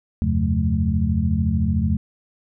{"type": "tone cluster", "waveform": "sine", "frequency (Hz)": [80.6, 94.1, 131.7, 177.4, 216], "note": ["E2", "F#2", "C3", "F3", "A3"], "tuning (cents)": [-38, 30, 12, 27, -32], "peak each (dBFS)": [-21, -25, -26, -26, -23], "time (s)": [0.22, 1.97], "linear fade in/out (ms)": 0, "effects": []}